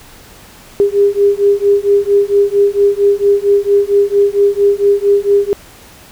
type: beating tone pair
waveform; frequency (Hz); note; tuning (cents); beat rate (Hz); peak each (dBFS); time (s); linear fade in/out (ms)
sine; 401.2 / 405.6; G4 / G#4; +40 / -41; 4.4; -11; 0.8-5.53; 0
effects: pink hiss -39 dBFS RMS until 6.11 s